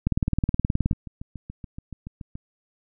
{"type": "two click trains", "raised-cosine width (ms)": 5, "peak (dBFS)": [-9, -23], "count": [17, 11], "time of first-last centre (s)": [[0.07, 0.912], [0.93, 2.355]], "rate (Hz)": [19, 7.02], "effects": []}